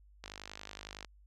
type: click train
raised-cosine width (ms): 0.2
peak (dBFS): -26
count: 42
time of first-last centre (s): 0.24-1.047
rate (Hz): 50.8
effects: added 50 Hz sine -58 dBFS peak until 1.26 s